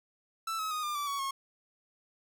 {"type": "tone with pitch steps", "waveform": "45% pulse", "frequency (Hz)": [1325, 1282.1, 1240.6, 1200.4, 1161.5, 1123.9, 1087.5], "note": ["E6", "E6", "D#6", "D6", "D6", "C#6", "C#6"], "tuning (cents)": [9, -48, -5, 38, -20, 24, -33], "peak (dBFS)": -32, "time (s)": [0.47, 1.31], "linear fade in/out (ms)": 5, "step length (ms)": 120, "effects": []}